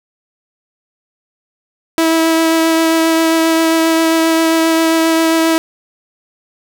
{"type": "tone with vibrato", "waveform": "sawtooth", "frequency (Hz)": 325.5, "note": "E4", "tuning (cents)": -22, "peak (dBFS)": -6, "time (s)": [1.98, 5.58], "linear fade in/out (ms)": 0, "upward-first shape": "triangle", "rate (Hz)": 7.5, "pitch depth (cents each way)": 13, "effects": []}